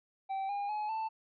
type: tone with pitch steps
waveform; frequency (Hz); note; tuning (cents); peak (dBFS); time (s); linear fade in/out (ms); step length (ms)
triangle; 775 / 809.8 / 846.1 / 884.1; G5 / G#5 / G#5 / A5; -20 / -44 / +32 / +8; -31; 0.29-1.09; 20; 200
effects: resampled to 11025 Hz